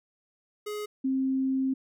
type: tone pair in turn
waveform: square / sine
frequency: 419.3 / 264.9 Hz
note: G#4 / C4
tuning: +17 / +22 cents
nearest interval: minor sixth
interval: 795 cents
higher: first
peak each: -33 / -24 dBFS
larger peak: second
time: 0.66-0.86 / 1.04-1.74 s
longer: second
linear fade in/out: 10 ms
effects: none